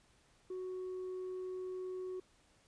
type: tone with tanh clipping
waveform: sine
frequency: 370 Hz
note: F#4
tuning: in tune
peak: -40 dBFS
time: 0.5-2.2 s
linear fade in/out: 5 ms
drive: 1 dB
effects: pink hiss -69 dBFS RMS until 2.67 s + resampled to 22050 Hz